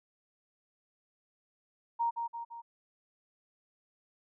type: tone with echo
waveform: sine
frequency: 933 Hz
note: A#5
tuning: 1 cent sharp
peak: -27 dBFS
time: 1.99-2.11 s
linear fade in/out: 20 ms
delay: 170 ms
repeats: 3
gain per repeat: -5 dB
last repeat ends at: 2.62 s
effects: none